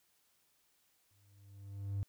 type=tone with exponential growth; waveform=triangle; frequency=99.4 Hz; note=G2; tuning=25 cents sharp; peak=-29 dBFS; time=1.11-2.03 s; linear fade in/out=0 ms; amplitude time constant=200 ms; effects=tanh soft clip ceiling -29 dBFS + white hiss -74 dBFS RMS until 2.08 s